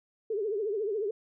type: tone with vibrato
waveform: sine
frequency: 419.1 Hz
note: G#4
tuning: 16 cents sharp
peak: -28 dBFS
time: 0.3-1.11 s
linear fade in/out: 5 ms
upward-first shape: triangle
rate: 14 Hz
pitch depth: 160 cents each way
effects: none